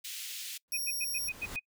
pink high-pass noise, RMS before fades -41 dBFS, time 0.04-0.58 s, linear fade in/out 10 ms, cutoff 2500 Hz, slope 24 dB/octave
pink noise with exponential growth, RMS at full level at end -41 dBFS, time 0.68-1.56 s, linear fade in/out 0 ms, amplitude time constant 190 ms
5% pulse tone, 5588 Hz, F8, in tune, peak -27 dBFS, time 0.72-1.29 s, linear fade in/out 2 ms
sine tone bursts, 2498 Hz, D#7, 6 cents sharp, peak -32 dBFS, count 7, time 0.73-1.596 s, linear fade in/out 10 ms, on 44 ms, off 93 ms
effects noise-tail reverb RT60 0.1 s tail -24 dB re dry

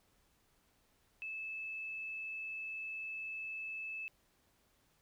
sine tone, 2616 Hz, E7, 14 cents flat, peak -40 dBFS, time 1.22-4.08 s, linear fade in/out 0 ms, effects pink hiss -73 dBFS RMS until 5.01 s

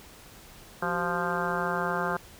harmonic tone with a mistuned harmonic, 174.61 Hz, F3, in tune, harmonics 1 / 2 / 3 / 4 / 5 / 6 / 7 / 8 / 9, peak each -35 / -35 / -35 / -35 / -35 / -35 / -35 / -35 / -35 dBFS, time 0.82-2.17 s, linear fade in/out 5 ms, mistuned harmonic 2, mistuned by +140 cents, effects pink hiss -50 dBFS RMS until 2.39 s

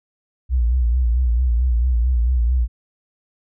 sine tone with vibrato, 60.6 Hz, B1, 32 cents flat, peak -14 dBFS, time 0.49-2.68 s, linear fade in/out 50 ms, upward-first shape sine, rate 4.5 Hz, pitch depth 100 cents each way, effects none

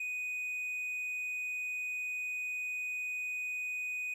triangle tone, 2489 Hz, D#7, in tune, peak -33 dBFS, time 0-4.14 s, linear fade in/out 5 ms, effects none

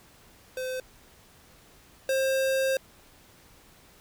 square tone pair in turn, 514 / 531.8 Hz, C5 / C5, -31 / +28 cents, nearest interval minor second, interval 59 cents, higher second, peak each -31 / -24 dBFS, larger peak second, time 0.57-0.8 / 2.09-2.77 s, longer second, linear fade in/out 2 ms, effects pink hiss -56 dBFS RMS until 4 s

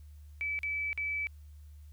sine tone with dropouts, 2303 Hz, D7, 34 cents flat, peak -31 dBFS, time 0.41-1.27 s, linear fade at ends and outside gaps 0 ms, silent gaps 0.59-0.632 / 0.93-0.976 s, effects added 74 Hz sine -48 dBFS peak until 1.92 s + white hiss -71 dBFS RMS until 1.92 s

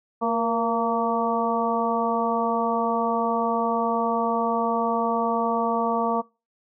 harmonic tone with a mistuned harmonic, 229.3 Hz, A#3, 28 cents flat, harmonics 1 / 2 / 3 / 4 / 5, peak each -27 / -27 / -27 / -27 / -27 dBFS, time 0.21-6.22 s, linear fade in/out 20 ms, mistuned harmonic 2, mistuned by +37 cents, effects noise-tail reverb RT60 0.3 s tail -25 dB re dry

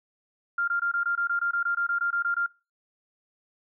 sine tone bursts, 1396 Hz, F6, 1 cent flat, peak -23 dBFS, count 16, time 0.58-2.463 s, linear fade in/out 5 ms, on 98 ms, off 21 ms, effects noise-tail reverb RT60 0.3 s tail -23 dB re dry

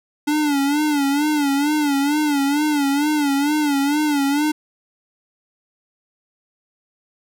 square tone with vibrato, 290 Hz, D4, 22 cents flat, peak -17 dBFS, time 0.27-4.52 s, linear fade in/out 10 ms, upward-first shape sine, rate 2.2 Hz, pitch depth 87 cents each way, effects none

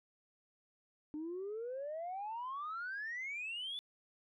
sine exponential sweep, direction up, 296.1 to 3520 Hz, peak -38 dBFS, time 1.14-3.79 s, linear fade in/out 0 ms, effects tanh soft clip ceiling -36 dBFS

